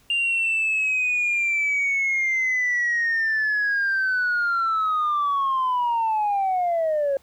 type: linear sweep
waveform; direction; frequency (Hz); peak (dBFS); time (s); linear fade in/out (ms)
sine; down; 2800 to 541; -18; 0.1-7.17; 2
effects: tanh soft clip ceiling -17 dBFS + pink hiss -58 dBFS RMS until 7.22 s